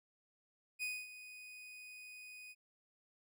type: tone with ADSR envelope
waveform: 40% pulse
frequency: 2489 Hz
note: D#7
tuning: in tune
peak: -36 dBFS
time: 0.79-2.55 s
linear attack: 37 ms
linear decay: 240 ms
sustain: -14 dB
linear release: 40 ms
effects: none